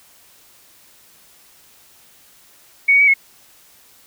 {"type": "tone with pitch steps", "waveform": "sine", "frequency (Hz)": [2230, 2243, 2277, 2181], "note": ["C#7", "C#7", "C#7", "C#7"], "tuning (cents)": [10, 20, 46, -29], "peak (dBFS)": -9, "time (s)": [2.88, 3.14], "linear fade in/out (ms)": 10, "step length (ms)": 65, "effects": ["white hiss -50 dBFS RMS until 4.06 s"]}